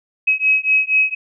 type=beating tone pair; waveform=sine; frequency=2548 / 2552.2 Hz; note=D#7 / D#7; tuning=+41 / +43 cents; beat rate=4.2 Hz; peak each=-16 dBFS; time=0.27-1.15 s; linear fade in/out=10 ms; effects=none